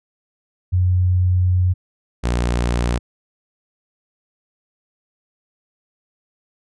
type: tone pair in turn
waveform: sine / sawtooth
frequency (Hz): 90.9 / 59.7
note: F#2 / A#1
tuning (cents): -30 / +42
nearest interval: perfect fifth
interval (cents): 728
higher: first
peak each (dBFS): -13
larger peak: neither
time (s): 0.72-1.74 / 2.23-2.99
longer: first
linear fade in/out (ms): 20
effects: resampled to 22050 Hz